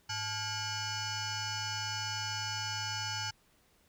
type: tone with frequency modulation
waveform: sine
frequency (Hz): 2178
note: C#7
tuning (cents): -31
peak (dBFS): -32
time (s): 0.09-3.31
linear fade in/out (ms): 10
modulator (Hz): 761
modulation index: 5.1
effects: tanh soft clip ceiling -31 dBFS + pink hiss -68 dBFS RMS until 3.88 s